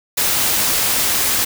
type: noise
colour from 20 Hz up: white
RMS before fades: -17 dBFS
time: 0.17-1.45 s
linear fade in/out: 10 ms
effects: none